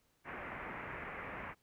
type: low-pass noise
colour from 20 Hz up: white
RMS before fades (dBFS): -45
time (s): 0.24-1.55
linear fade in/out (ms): 50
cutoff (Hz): 2300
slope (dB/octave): 48
effects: pink hiss -75 dBFS RMS until 1.62 s